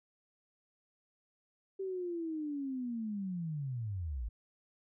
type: linear sweep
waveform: sine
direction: down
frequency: 390 to 50.6 Hz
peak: -35 dBFS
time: 1.79-4.29 s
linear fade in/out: 10 ms
effects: none